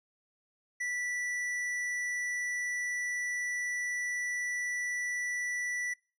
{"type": "tone with hard clipping", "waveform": "sine", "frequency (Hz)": 1964, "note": "B6", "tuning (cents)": -10, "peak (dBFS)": -33, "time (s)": [0.8, 5.94], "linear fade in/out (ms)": 10, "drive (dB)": 8, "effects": ["noise-tail reverb RT60 0.4 s tail -24 dB re dry"]}